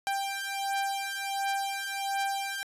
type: beating tone pair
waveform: sawtooth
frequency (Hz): 788 / 789.4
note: G5 / G5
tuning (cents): +9 / +12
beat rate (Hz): 1.4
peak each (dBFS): -29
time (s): 0.07-2.63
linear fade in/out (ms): 0
effects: resampled to 32000 Hz